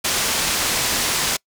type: low-pass noise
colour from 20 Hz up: white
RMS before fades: -21 dBFS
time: 0.04-1.37 s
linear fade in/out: 10 ms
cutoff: 8100 Hz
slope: 12 dB/octave
effects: noise-tail reverb RT60 0.1 s tail -26 dB re dry